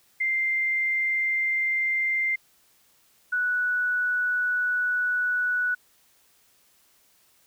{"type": "tone pair in turn", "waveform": "sine", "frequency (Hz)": [2093, 1476.1], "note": ["C7", "F#6"], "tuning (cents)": [0, -5], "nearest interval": "tritone", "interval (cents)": 605, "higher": "first", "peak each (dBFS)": -22, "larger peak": "neither", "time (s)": [[0.2, 2.36], [3.32, 5.75]], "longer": "second", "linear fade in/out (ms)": 10, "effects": ["white hiss -62 dBFS RMS until 7.46 s"]}